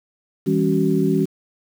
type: tone cluster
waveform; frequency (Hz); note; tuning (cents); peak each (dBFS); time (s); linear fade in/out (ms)
sine; 163.3 / 200.3 / 275.4 / 376.5; E3 / G3 / C#4 / F#4; -16 / +38 / -11 / +30; -21; 0.46-1.26; 20
effects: 7-bit